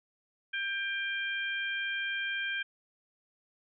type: harmonic tone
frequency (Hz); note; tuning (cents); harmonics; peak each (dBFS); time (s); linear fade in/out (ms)
794; G5; +22; 2 / 3 / 4; -33 / -37 / -39; 0.53-2.63; 10
effects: none